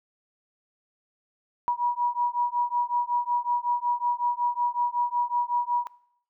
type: beating tone pair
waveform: sine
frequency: 963 / 968.4 Hz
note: B5 / B5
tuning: -44 / -34 cents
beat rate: 5.4 Hz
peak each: -26 dBFS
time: 1.68-5.87 s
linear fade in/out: 0 ms
effects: noise-tail reverb RT60 0.7 s tail -21 dB re dry